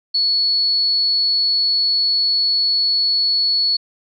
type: tone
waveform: sine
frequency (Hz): 4400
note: C#8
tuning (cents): -14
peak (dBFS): -14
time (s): 0.14-3.77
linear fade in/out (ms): 10
effects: none